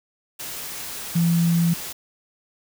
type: tone in noise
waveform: sine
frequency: 169.2 Hz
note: E3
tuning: 45 cents sharp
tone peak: -16 dBFS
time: 1.15-1.74 s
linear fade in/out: 10 ms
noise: white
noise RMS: -33 dBFS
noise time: 0.39-1.93 s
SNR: +14 dB
effects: none